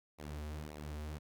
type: tone with flanger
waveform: sawtooth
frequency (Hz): 75.4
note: D2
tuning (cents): +46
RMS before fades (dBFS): -44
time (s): 0.18-1.19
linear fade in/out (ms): 20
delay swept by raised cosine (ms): 0.61 to 6.51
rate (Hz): 1.8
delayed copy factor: -0.7
effects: none